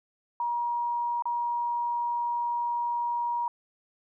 sine tone with dropouts, 952 Hz, A#5, 36 cents sharp, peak -26 dBFS, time 0.4-3.48 s, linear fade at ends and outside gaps 2 ms, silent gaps 1.223-1.255 s, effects none

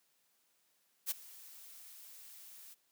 blue noise with ADSR envelope, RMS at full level -33 dBFS, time 1.06-2.75 s, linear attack 47 ms, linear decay 18 ms, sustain -21 dB, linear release 25 ms, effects white hiss -75 dBFS RMS until 2.91 s + high-pass 150 Hz 12 dB/octave

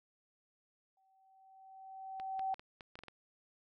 sine tone with exponential growth, 767 Hz, G5, 38 cents flat, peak -32 dBFS, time 0.97-2.54 s, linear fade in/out 2 ms, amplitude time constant 340 ms
clicks, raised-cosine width 0.3 ms, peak -33 dBFS, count 9, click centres 2.199 / 2.394 / 2.543 / 2.595 / 2.808 / 2.955 / 2.99 / 3.036 / 3.083 s
effects none

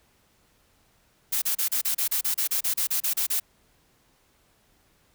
blue noise bursts, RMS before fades -25 dBFS, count 16, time 1.32-3.4 s, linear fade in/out 10 ms, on 100 ms, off 32 ms, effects pink hiss -64 dBFS RMS until 5.14 s

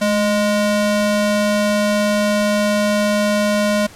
square ring-modulated tone, 414.5 Hz, G#4, 3 cents flat, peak -12 dBFS, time 0.01-3.87 s, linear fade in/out 10 ms, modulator 203 Hz, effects pink hiss -41 dBFS RMS until 3.95 s + low-pass 11000 Hz 12 dB/octave

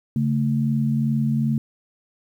sine tone pair together, 140 / 222.5 Hz, C#3 / A3, +18 / +20 cents, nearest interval minor sixth, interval 802 cents, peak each -21 dBFS, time 0.16-1.58 s, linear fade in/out 2 ms, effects 9-bit

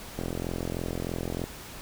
click train, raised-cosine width 2 ms, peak -18 dBFS, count 55, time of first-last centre 0.19-1.44 s, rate 43.2 Hz, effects pink hiss -43 dBFS RMS until 1.81 s

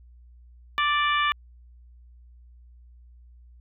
harmonic tone, 587.3 Hz, D5, in tune, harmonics 2 / 3 / 4 / 5 / 6, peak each -23 / -27 / -29 / -31 / -33 dBFS, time 0.78-1.32 s, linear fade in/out 0 ms, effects added 60 Hz sine -48 dBFS peak until 3.6 s

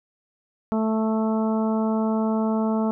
harmonic tone, 220 Hz, A3, in tune, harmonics 1 / 2 / 3 / 4 / 5 / 6, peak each -21 / -29 / -30 / -32 / -37 / -38 dBFS, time 0.72-2.91 s, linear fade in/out 0 ms, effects none

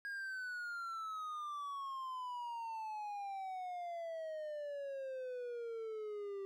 triangle exponential sweep, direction down, 1638 to 389.5 Hz, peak -39 dBFS, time 0.05-6.45 s, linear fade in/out 0 ms, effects none

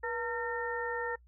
harmonic tone with a mistuned harmonic, 455.5 Hz, A#4, 40 cents flat, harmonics 1 / 2 / 3 / 4, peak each -36 / -38 / -42 / -37 dBFS, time 0.03-1.16 s, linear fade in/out 10 ms, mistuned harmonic 1, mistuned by +94 cents, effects noise-tail reverb RT60 0.1 s tail -26 dB re dry + added 60 Hz sine -57 dBFS peak until 1.27 s

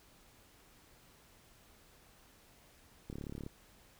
click train, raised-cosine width 3 ms, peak -30 dBFS, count 14, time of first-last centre 3.1-3.464 s, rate 35.7 Hz, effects pink hiss -63 dBFS RMS until 3.99 s

